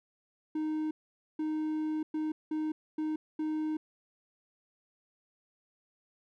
triangle tone bursts at uneven times, 310 Hz, D#4, 6 cents flat, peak -28 dBFS, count 6, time 0.55-0.91 / 1.39-2.03 / 2.14-2.32 / 2.51-2.72 / 2.98-3.16 / 3.39-3.77 s, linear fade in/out 5 ms, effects none

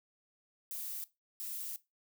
violet noise bursts at uneven times, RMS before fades -41 dBFS, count 2, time 0.71-1.04 / 1.4-1.76 s, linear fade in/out 0 ms, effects noise-tail reverb RT60 0.2 s tail -17 dB re dry

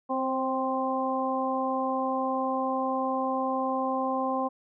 harmonic tone with a mistuned harmonic, 261.6 Hz, C4, in tune, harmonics 1 / 2 / 3 / 4, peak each -31 / -31 / -31 / -31 dBFS, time 0.09-4.49 s, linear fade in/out 20 ms, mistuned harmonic 2, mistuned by +20 cents, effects none

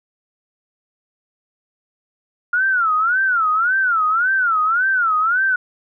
sine tone with vibrato, 1396.9 Hz, F6, in tune, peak -14 dBFS, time 2.53-5.56 s, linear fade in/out 5 ms, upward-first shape sine, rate 1.8 Hz, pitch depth 200 cents each way, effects none

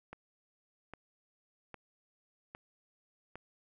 click train, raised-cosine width 0.5 ms, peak -30 dBFS, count 5, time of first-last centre 0.13-3.356 s, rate 1.24 Hz, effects none

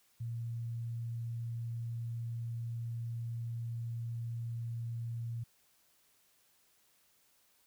sine tone, 116.54 Hz, A#2, in tune, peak -36 dBFS, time 0.2-5.44 s, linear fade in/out 10 ms, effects white hiss -70 dBFS RMS until 7.66 s

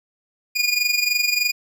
25% pulse tone with amplitude modulation, 2440 Hz, D#7, 34 cents flat, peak -11 dBFS, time 0.55-1.52 s, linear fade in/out 20 ms, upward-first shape sine, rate 23.3 Hz, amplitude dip 70%, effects none

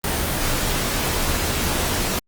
pink noise with comb filter, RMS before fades -22 dBFS, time 0.04-2.19 s, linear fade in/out 2 ms, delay 19 ms, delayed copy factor -0.55, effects Opus 24 kbps

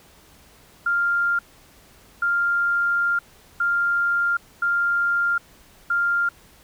sine tone bursts at uneven times, 1396.9 Hz, F6, in tune, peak -18 dBFS, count 5, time 0.86-1.39 / 2.22-3.19 / 3.6-4.37 / 4.62-5.38 / 5.9-6.29 s, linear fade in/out 5 ms, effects pink hiss -52 dBFS RMS until 6.63 s

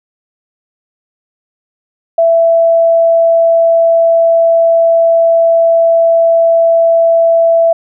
sine tone, 665 Hz, E5, 15 cents sharp, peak -5 dBFS, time 2.18-7.73 s, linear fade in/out 5 ms, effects none

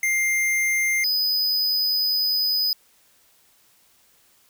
square tone pair in turn, 2100 / 4995 Hz, C7 / D#8, +6 / +6 cents, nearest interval octave + minor third, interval 1500 cents, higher second, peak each -20 dBFS, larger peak neither, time 0.03-1.04 / 1.04-2.73 s, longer second, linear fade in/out 2 ms, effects white hiss -59 dBFS RMS until 4.49 s

